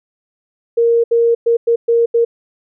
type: tone bursts at uneven times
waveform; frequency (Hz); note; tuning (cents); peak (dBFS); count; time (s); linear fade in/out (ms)
sine; 466.2; A#4; 0; -9; 6; 0.77-1.04 / 1.11-1.35 / 1.46-1.57 / 1.67-1.76 / 1.88-2.06 / 2.14-2.25; 10
effects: none